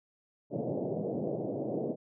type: band-pass noise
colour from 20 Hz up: white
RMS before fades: -34 dBFS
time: 0.5-1.96 s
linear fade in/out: 50 ms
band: 120 to 630 Hz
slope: 48 dB/octave
effects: none